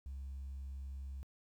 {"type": "tone", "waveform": "sine", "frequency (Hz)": 67.7, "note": "C#2", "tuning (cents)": -40, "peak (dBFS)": -40, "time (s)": [0.06, 1.23], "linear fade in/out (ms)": 0, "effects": ["tanh soft clip ceiling -40 dBFS", "12-bit"]}